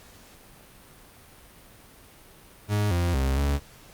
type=tone with pitch steps; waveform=40% pulse; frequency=103.9 / 87.1 / 66.9 / 70.7 Hz; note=G#2 / F2 / C2 / C#2; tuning=+1 / -4 / +39 / +35 cents; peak=-21 dBFS; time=2.68-3.6 s; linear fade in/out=50 ms; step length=230 ms; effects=pink hiss -51 dBFS RMS until 3.93 s + Opus 48 kbps